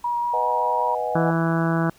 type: tone with vibrato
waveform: sine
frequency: 956 Hz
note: A#5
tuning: 43 cents sharp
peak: -21 dBFS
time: 0.04-0.95 s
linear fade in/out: 5 ms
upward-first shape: square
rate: 5.2 Hz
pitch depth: 8 cents each way
type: chord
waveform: sine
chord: G# minor seventh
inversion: first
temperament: equal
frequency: 493.9 / 622.3 / 740 / 830.6 Hz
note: B4 / D#5 / F#5 / G#5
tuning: 0 / 0 / 0 / 0 cents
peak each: -28 dBFS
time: 0.33-1.31 s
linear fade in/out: 10 ms
type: harmonic tone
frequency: 165.1 Hz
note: E3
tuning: 3 cents sharp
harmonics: 1 / 2 / 3 / 4 / 5 / 6 / 7 / 8 / 9 / 10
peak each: -21 / -25 / -34 / -29 / -33 / -33 / -33 / -34 / -31 / -39 dBFS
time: 1.15-1.9 s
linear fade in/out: 5 ms
effects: pink hiss -54 dBFS RMS until 1.98 s